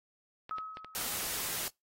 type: clicks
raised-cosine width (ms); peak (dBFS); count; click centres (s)
0.3; -28; 6; 0.494 / 0.584 / 0.771 / 0.846 / 1.013 / 1.064
type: tone with exponential decay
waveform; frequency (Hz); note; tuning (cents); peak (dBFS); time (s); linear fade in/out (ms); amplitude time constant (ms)
sine; 1280; D#6; +49; -33; 0.51-1.39; 0; 190
type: noise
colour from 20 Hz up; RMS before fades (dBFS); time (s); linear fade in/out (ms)
white; -36; 0.95-1.68; 0
effects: noise-tail reverb RT60 0.2 s tail -26 dB re dry + AAC 48 kbps